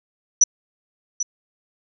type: tone with echo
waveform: sine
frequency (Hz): 5920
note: F#8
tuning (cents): 0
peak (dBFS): -9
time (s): 0.41-0.44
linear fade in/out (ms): 5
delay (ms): 790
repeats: 1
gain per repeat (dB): -11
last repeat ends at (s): 1.23
effects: none